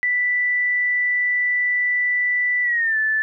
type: tone with pitch glide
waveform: sine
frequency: 1975.5 to 1749.8 Hz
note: B6 to A6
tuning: 0 to -10 cents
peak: -17 dBFS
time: 0.03-3.22 s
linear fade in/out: 0 ms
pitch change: -210 cents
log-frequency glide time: 2.63-2.97 s
effects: none